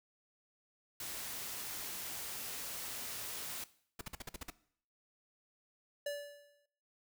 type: noise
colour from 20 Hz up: white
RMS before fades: -43 dBFS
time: 1-3.64 s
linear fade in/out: 2 ms
type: noise bursts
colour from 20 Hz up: pink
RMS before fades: -43 dBFS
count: 8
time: 3.99-4.502 s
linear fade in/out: 5 ms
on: 22 ms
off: 48 ms
type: tone with exponential decay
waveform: square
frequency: 578 Hz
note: D5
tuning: 28 cents flat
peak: -35 dBFS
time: 6.06-6.66 s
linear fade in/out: 5 ms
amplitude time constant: 130 ms
effects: noise-tail reverb RT60 0.6 s tail -18 dB re dry